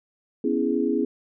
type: chord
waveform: sine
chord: C# minor seventh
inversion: third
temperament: equal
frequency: 246.9 / 277.2 / 329.6 / 415.3 Hz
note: B3 / C#4 / E4 / G#4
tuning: 0 / 0 / 0 / 0 cents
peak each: -26 dBFS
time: 0.44-1.05 s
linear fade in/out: 5 ms
effects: none